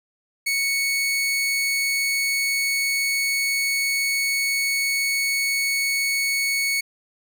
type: tone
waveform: sawtooth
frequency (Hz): 2217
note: C#7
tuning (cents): 0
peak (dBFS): -17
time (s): 0.46-6.81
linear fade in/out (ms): 10
effects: none